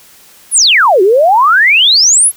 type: exponential two-way sweep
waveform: sine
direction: down then up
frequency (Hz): 11620 to 358.2 to 11620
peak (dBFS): -4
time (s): 0.51-2.32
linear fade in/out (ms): 50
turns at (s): 1.02
effects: white hiss -41 dBFS RMS until 2.36 s